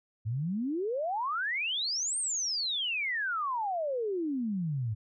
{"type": "exponential two-way sweep", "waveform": "sine", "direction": "up then down", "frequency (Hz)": [102.4, 8900, 102.4], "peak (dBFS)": -29, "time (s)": [0.25, 4.95], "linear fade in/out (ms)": 20, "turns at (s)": 2.18, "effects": []}